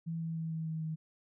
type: tone with pitch steps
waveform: sine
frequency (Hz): 164.81 / 163.48 / 162.17 / 160.86 / 159.56 / 158.28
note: E3 / E3 / E3 / E3 / D#3 / D#3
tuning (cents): 0 / -14 / -28 / -42 / +44 / +30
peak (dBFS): -34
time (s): 0.06-0.96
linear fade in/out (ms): 20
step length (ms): 150
effects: none